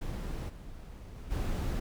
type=noise with level steps; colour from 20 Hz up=brown; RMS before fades=-36 / -46 / -44 / -32 dBFS; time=0.01-1.8 s; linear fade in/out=10 ms; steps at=0.48 / 1.14 / 1.3 s; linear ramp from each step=20 ms; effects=none